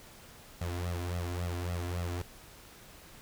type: tone with flanger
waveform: sawtooth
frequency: 87.7 Hz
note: F2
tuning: 8 cents sharp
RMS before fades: -35 dBFS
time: 0.61-2.22 s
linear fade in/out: 5 ms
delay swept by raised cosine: 1.5 to 3 ms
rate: 3.6 Hz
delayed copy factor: +1
effects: pink hiss -53 dBFS RMS until 3.21 s